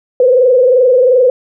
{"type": "tone with frequency modulation", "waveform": "sine", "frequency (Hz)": 505, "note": "B4", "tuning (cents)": 39, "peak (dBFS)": -5, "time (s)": [0.2, 1.3], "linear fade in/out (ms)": 2, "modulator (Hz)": 22.8, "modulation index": 1.1, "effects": []}